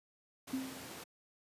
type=noise; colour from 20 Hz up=pink; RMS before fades=-47 dBFS; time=0.47-1.04 s; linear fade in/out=10 ms
type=tone with exponential decay; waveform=sine; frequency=263.2 Hz; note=C4; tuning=10 cents sharp; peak=-31 dBFS; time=0.53-0.97 s; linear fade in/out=5 ms; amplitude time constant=95 ms
effects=high-pass 150 Hz 12 dB/octave + resampled to 32000 Hz